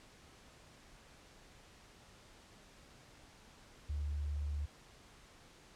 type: tone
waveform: sine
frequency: 73.3 Hz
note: D2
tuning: 3 cents flat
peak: -35 dBFS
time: 3.89-4.66 s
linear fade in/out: 10 ms
effects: pink hiss -60 dBFS RMS until 5.75 s + low-pass 8000 Hz 12 dB/octave